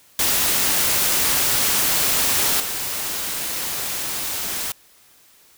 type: noise with level steps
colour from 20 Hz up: white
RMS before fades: -19 / -26 dBFS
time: 0.19-4.72 s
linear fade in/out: 2 ms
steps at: 2.6 s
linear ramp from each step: 2 ms
effects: white hiss -53 dBFS RMS until 5.57 s